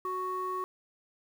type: tone with low-pass filter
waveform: square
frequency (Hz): 370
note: F#4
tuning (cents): 0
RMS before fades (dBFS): -34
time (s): 0.05-0.64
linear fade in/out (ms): 0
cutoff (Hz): 1200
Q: 8.7
effects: 9-bit